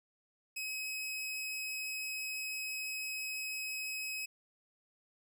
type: tone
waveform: sawtooth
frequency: 2549 Hz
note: D#7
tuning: 41 cents sharp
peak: -34 dBFS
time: 0.56-4.26 s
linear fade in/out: 10 ms
effects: none